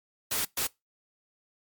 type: noise bursts at uneven times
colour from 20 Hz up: white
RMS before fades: -29 dBFS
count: 2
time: 0.31-0.45 / 0.57-0.67 s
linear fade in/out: 5 ms
effects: noise-tail reverb RT60 0.2 s tail -23 dB re dry + MP3 96 kbps